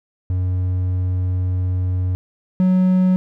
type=tone pair in turn; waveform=triangle; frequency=91.5 / 184.75 Hz; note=F#2 / F#3; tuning=-19 / -2 cents; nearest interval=octave; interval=1217 cents; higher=second; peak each=-15 / -10 dBFS; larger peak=second; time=0.3-2.15 / 2.6-3.16 s; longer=first; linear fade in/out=0 ms; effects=none